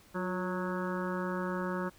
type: harmonic tone with a mistuned harmonic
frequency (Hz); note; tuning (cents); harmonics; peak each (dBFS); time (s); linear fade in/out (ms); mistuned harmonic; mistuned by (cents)
183.7; F#3; -12; 1 / 2 / 3 / 5 / 6 / 7 / 8 / 9; -35 / -38 / -40 / -42 / -43 / -43 / -44 / -45; 0.14-1.9; 20; 2; -48
effects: pink hiss -60 dBFS RMS until 1.98 s